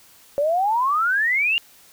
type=exponential sweep; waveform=sine; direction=up; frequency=554.4 to 2863 Hz; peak=-17 dBFS; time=0.38-1.58 s; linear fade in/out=0 ms; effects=white hiss -51 dBFS RMS until 1.92 s